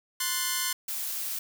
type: chord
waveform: 5% pulse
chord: F# diminished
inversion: second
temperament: equal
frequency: 1046.5 / 1480 / 1760 Hz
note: C6 / F#6 / A6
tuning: 0 / 0 / 0 cents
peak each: -18 / -20 / -23 dBFS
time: 0.2-0.73 s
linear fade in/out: 5 ms
type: noise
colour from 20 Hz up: blue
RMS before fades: -33 dBFS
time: 0.88-1.39 s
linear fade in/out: 5 ms
effects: none